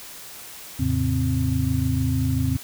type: tone cluster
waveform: sine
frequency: 82.3 / 108.3 / 135.4 / 261.5 Hz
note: E2 / A2 / C#3 / C4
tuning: -2 / -27 / -40 / -1 cents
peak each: -25 dBFS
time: 0.79-2.57 s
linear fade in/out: 10 ms
effects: white hiss -40 dBFS RMS until 2.63 s